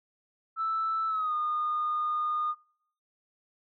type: tone with pitch glide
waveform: sine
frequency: 1318.5 to 1223.1 Hz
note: E6 to D#6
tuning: 0 to -30 cents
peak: -26 dBFS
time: 0.56-2.55 s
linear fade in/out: 50 ms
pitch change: -130 cents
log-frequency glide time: 1.08-1.34 s
effects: noise-tail reverb RT60 0.7 s tail -25 dB re dry + tanh soft clip ceiling -22 dBFS